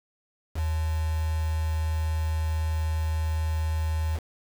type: tone with quantisation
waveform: sine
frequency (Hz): 79.3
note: D#2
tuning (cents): +33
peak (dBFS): -24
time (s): 0.54-4.2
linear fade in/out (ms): 50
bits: 6
effects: none